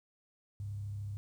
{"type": "tone with frequency modulation", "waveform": "sine", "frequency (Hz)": 101.2, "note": "G#2", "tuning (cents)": -44, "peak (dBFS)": -37, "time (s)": [0.6, 1.17], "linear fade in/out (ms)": 0, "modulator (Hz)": 33.5, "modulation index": 0.31, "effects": ["11-bit"]}